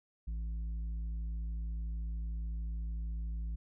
triangle tone with tanh clipping, 55.4 Hz, A1, 13 cents sharp, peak -36 dBFS, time 0.27-3.56 s, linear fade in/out 10 ms, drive 10 dB, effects none

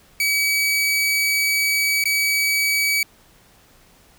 sawtooth tone with dropouts, 2279 Hz, C#7, 47 cents sharp, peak -14 dBFS, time 0.2-3.03 s, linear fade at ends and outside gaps 2 ms, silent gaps 2.04-2.055 s, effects pink hiss -53 dBFS RMS until 4.18 s

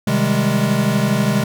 square chord, Ab major seventh, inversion first, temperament equal with one note detuned, 130.81 / 155.56 / 196 / 208.3 Hz, C3 / Eb3 / G3 / Ab3, 0 / 0 / 0 / +5 cents, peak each -21 / -23 / -22 / -19 dBFS, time 0.07-1.44 s, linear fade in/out 5 ms, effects none

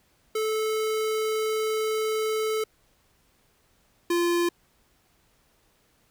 square tone pair in turn, 435.6 / 345.7 Hz, A4 / F4, -17 / -18 cents, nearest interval major third, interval 401 cents, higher first, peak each -25 / -22 dBFS, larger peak second, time 0.35-2.64 / 4.1-4.49 s, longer first, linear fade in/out 5 ms, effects pink hiss -65 dBFS RMS until 6.1 s

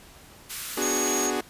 white high-pass noise, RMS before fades -34 dBFS, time 0.49-1.28 s, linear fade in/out 20 ms, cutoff 1100 Hz, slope 48 dB/octave
sawtooth chord, G# half-diminished seventh, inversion first, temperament equal, 246.9 / 293.7 / 370 / 415.3 Hz, B3 / D4 / F#4 / G#4, 0 / 0 / 0 / 0 cents, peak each -29 / -28 / -26 / -27 dBFS, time 0.77-1.41 s, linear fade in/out 5 ms
sine tone, 6610 Hz, G#8, 9 cents flat, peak -26 dBFS, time 0.82-1.3 s, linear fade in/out 0 ms
effects pink hiss -50 dBFS RMS until 1.49 s + resampled to 32000 Hz

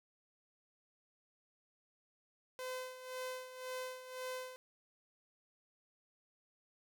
sawtooth tone with tremolo, 511 Hz, C5, 41 cents flat, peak -36 dBFS, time 2.59-4.56 s, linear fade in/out 0 ms, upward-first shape sine, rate 1.9 Hz, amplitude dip 70%, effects none

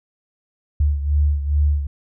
sine beating tone pair, 72.7 / 75.1 Hz, D2 / D2, -17 / +39 cents, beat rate 2.4 Hz, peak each -16 / -22 dBFS, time 0.8-1.87 s, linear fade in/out 5 ms, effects none

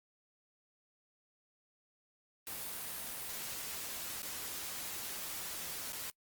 white noise with dropouts, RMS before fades -42 dBFS, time 2.47-6.1 s, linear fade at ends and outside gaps 0 ms, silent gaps 4.22-4.23 / 5.923-5.931 s, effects noise-tail reverb RT60 0.1 s tail -26 dB re dry + Opus 32 kbps

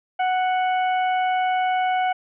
harmonic tone, 740 Hz, F#5, in tune, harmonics 1 / 2 / 3 / 4, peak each -19 / -30 / -32 / -37 dBFS, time 0.19-2.13 s, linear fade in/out 10 ms, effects none

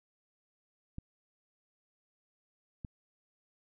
clicks, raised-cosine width 5 ms, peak -28 dBFS, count 2, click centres 0.984 / 2.848 s, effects none

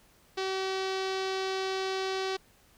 sawtooth tone with low-pass filter, 381.3 Hz, G4, 48 cents flat, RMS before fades -32 dBFS, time 0.37-2.37 s, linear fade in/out 10 ms, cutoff 4600 Hz, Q 2.1, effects pink hiss -62 dBFS RMS until 2.77 s

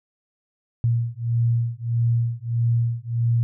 sine beating tone pair, 116.54 / 118.14 Hz, A#2 / A#2, 0 / +24 cents, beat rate 1.6 Hz, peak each -22 dBFS, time 0.84-3.43 s, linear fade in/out 0 ms, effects none

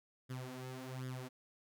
sawtooth tone with flanger, 128.7 Hz, C3, 28 cents flat, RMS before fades -45 dBFS, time 0.29-1.29 s, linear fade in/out 20 ms, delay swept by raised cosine 0.58 to 5.48 ms, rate 1.3 Hz, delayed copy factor +0.75, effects none

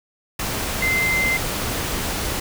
sine tone in noise, 2077 Hz, C7, 13 cents flat, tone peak -18 dBFS, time 0.82-1.37 s, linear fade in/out 5 ms, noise pink, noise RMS -25 dBFS, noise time 0.39-2.4 s, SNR +4 dB, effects none

